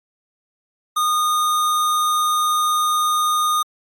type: tone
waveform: square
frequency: 1228 Hz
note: D#6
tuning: 23 cents flat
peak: -17 dBFS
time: 0.96-3.63 s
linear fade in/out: 10 ms
effects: AAC 64 kbps